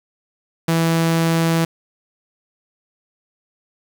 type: tone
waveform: sawtooth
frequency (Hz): 164.81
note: E3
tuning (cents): 0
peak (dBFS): -11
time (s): 0.68-1.65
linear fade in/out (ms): 5
effects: 7-bit